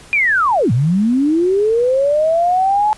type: linear two-way sweep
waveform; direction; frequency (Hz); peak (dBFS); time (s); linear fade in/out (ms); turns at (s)
sine; down then up; 2454 to 108.8 to 862; -11; 0.13-2.93; 0; 0.72
effects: pink hiss -41 dBFS RMS until 2.97 s + resampled to 24000 Hz